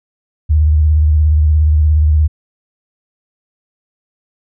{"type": "tone with vibrato", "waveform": "sine", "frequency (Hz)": 76.5, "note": "D#2", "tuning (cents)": -29, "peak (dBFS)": -7, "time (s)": [0.49, 2.28], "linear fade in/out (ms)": 20, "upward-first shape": "sine", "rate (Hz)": 17, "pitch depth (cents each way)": 66, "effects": []}